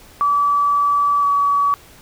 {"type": "tone pair in turn", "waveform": "sine", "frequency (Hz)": [1151, 1137.8], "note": ["D6", "C#6"], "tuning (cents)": [-35, 45], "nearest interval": "unison", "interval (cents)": 20, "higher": "first", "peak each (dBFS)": -13, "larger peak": "neither", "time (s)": [[0.21, 1.23], [1.23, 1.74]], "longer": "first", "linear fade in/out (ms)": 0, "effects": ["pink hiss -45 dBFS RMS until 2.01 s"]}